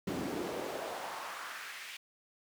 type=noise with high-pass filter sweep; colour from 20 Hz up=brown; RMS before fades=-40 dBFS; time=0.07-1.97 s; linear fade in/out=5 ms; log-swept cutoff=210 to 2500 Hz; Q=1.8; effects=none